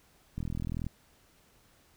click train, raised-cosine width 5 ms, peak -23 dBFS, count 21, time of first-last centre 0.38-0.867 s, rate 41.1 Hz, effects pink hiss -64 dBFS RMS until 1.96 s

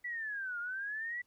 sine linear two-way sweep, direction down then up, 1975.5 to 1396.9 to 1975.5 Hz, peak -36 dBFS, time 0.04-1.22 s, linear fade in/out 10 ms, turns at 0.59 s, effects pink hiss -75 dBFS RMS until 1.26 s

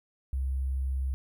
sine tone with sample-and-hold, 66.2 Hz, C2, 21 cents sharp, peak -27 dBFS, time 0.33-1.14 s, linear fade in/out 0 ms, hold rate 11025 Hz, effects none

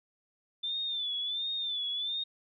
sine tone with vibrato, 3533 Hz, A7, 6 cents sharp, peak -31 dBFS, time 0.63-2.24 s, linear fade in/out 10 ms, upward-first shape sine, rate 1.4 Hz, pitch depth 83 cents each way, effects none

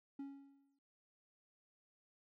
triangle tone with exponential decay, 277.2 Hz, C#4, in tune, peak -40 dBFS, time 0.19-0.79 s, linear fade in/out 5 ms, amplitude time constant 130 ms, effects none

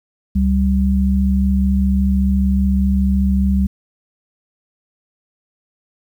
sine tone pair together, 69.52 / 194.6 Hz, C#2 / G3, +6 / -12 cents, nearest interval octave + tritone, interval 1782 cents, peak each -15 dBFS, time 0.35-3.67 s, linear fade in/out 10 ms, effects 8-bit

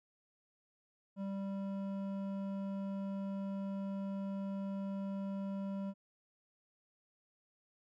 triangle tone with hard clipping, 196 Hz, G3, in tune, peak -39 dBFS, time 1.16-5.94 s, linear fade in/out 50 ms, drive 14 dB, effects none

